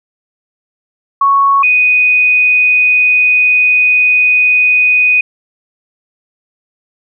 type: tone pair in turn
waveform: sine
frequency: 1108.7 / 2489 Hz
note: C#6 / D#7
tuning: 0 / 0 cents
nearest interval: octave + major second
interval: 1400 cents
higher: second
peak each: -6 dBFS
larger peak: neither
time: 1.21-1.63 / 1.63-5.21 s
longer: second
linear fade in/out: 5 ms
effects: none